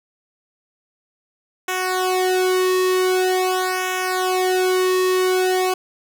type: tone with flanger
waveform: sawtooth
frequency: 370 Hz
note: F#4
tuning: in tune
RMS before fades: -19 dBFS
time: 1.68-5.74 s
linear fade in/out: 5 ms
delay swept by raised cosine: 0.22 to 1.32 ms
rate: 0.45 Hz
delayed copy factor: -0.95
effects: none